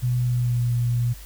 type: tone with pitch glide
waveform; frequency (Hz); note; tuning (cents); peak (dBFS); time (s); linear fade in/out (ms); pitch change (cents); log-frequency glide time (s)
sine; 123.6 to 120.36; B2 to B2; +2 to -44; -19; 0.02-1.14; 20; -46; 0.19-0.7
effects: added 50 Hz sine -39 dBFS peak until 1.25 s + white hiss -46 dBFS RMS until 1.25 s